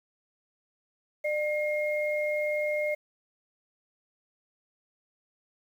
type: tone pair together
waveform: sine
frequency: 600 / 2138 Hz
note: D5 / C7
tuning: +37 / +37 cents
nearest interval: octave + minor seventh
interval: 2200 cents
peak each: -27 / -32 dBFS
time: 1.24-2.95 s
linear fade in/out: 10 ms
effects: 9-bit